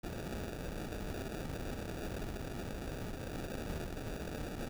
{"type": "noise with sample-and-hold", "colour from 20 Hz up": "pink", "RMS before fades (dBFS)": -41, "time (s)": [0.03, 4.69], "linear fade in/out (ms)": 10, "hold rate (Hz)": 1050, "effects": []}